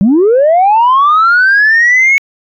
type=linear sweep; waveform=sine; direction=up; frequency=180 to 2217 Hz; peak=-3 dBFS; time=0.01-2.18 s; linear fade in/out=0 ms; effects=tanh soft clip ceiling -2 dBFS